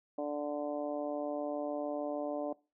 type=harmonic tone; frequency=146.83 Hz; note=D3; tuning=in tune; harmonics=2 / 3 / 4 / 5 / 6 / 7; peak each=-38 / -44 / -36 / -42 / -51 / -51 dBFS; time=0.18-2.53 s; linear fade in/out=5 ms; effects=noise-tail reverb RT60 0.3 s tail -22 dB re dry